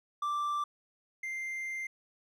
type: tone pair in turn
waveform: triangle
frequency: 1174.7 / 2093 Hz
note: D6 / C7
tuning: 0 / 0 cents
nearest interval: minor seventh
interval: 1000 cents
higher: second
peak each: -28 / -33 dBFS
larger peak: first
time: 0.22-0.64 / 1.23-1.87 s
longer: second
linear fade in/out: 5 ms
effects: none